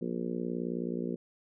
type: harmonic tone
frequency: 59.2 Hz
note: A#1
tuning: 27 cents sharp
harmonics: 3 / 4 / 5 / 6 / 7 / 8 / 9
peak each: -37 / -36 / -44 / -38 / -41 / -42 / -49 dBFS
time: 0.01-1.16 s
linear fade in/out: 10 ms
effects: none